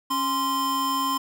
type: tone pair together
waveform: square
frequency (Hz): 274.3 / 1041.6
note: C#4 / C6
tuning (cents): -18 / -8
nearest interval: octave + major seventh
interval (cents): 2310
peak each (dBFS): -31 / -24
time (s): 0.1-1.18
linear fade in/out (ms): 10
effects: none